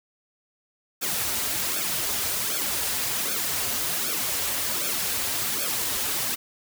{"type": "noise with flanger", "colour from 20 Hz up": "white", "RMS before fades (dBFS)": -27, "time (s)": [1.01, 6.36], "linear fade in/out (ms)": 20, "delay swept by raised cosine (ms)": [1, 6.4], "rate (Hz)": 1.3, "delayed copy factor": -0.8, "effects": []}